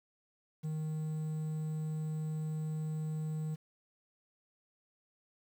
triangle tone with quantisation, 155.6 Hz, D#3, in tune, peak -32 dBFS, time 0.63-3.56 s, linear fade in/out 20 ms, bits 10, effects none

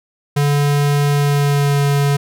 square tone with pitch glide, 144.1 to 142.12 Hz, D3 to C#3, -33 to +44 cents, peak -13 dBFS, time 0.36-2.17 s, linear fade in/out 10 ms, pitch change -23 cents, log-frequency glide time 1.12-1.83 s, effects none

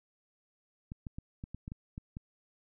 clicks, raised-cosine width 5 ms, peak -28 dBFS, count 9, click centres 0.919 / 1.068 / 1.185 / 1.439 / 1.546 / 1.679 / 1.719 / 1.979 / 2.169 s, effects none

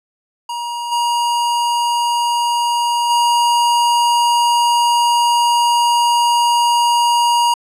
square tone with level steps, 950 Hz, A#5, 33 cents sharp, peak -22 / -15 / -12 dBFS, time 0.49-7.54 s, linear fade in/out 5 ms, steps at 0.91 / 3.09 s, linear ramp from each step 20 ms, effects low-pass 11000 Hz 12 dB/octave

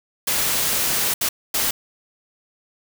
white noise bursts at uneven times, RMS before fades -21 dBFS, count 3, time 0.27-1.14 / 1.21-1.29 / 1.54-1.71 s, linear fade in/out 5 ms, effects none

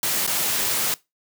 white noise with dropouts, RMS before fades -23 dBFS, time 0.03-0.94 s, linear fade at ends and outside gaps 1 ms, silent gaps 0.265-0.275 s, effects noise-tail reverb RT60 0.2 s tail -20 dB re dry + high-pass 100 Hz 12 dB/octave

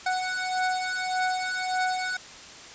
25% pulse beating tone pair, 740 / 741.7 Hz, F#5 / F#5, 0 / +4 cents, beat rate 1.7 Hz, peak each -25 dBFS, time 0.06-2.17 s, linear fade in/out 5 ms, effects white hiss -44 dBFS RMS until 2.74 s + resampled to 16000 Hz

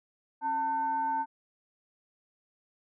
sine tone with frequency modulation, 896 Hz, A5, 31 cents sharp, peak -27 dBFS, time 0.41-1.26 s, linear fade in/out 50 ms, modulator 625 Hz, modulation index 0.35, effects none

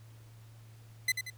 sawtooth tone with echo, 2028 Hz, B6, 45 cents sharp, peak -22 dBFS, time 1.08-1.12 s, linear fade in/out 5 ms, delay 91 ms, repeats 2, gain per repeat -7 dB, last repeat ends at 1.302 s, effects added 112 Hz sine -51 dBFS peak until 1.37 s + pink hiss -63 dBFS RMS until 1.37 s

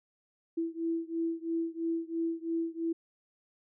sine beating tone pair, 329.6 / 332.6 Hz, E4 / E4, 0 / +16 cents, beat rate 3 Hz, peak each -33 / -34 dBFS, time 0.57-2.93 s, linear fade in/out 10 ms, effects none

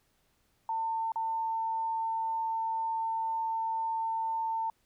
sine tone with dropouts, 899 Hz, A5, 37 cents sharp, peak -29 dBFS, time 0.69-4.7 s, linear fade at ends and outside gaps 2 ms, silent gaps 1.12-1.158 s, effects pink hiss -72 dBFS RMS until 4.85 s

